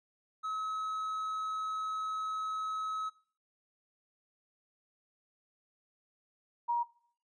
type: tone pair in turn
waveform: triangle / sine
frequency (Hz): 1284 / 948.7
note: E6 / A#5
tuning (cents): -46 / +30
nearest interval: perfect fourth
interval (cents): 524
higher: first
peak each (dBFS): -32 / -27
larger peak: second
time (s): 0.43-3.1 / 6.68-6.84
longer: first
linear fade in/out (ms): 20
effects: noise-tail reverb RT60 0.5 s tail -19 dB re dry + resampled to 22050 Hz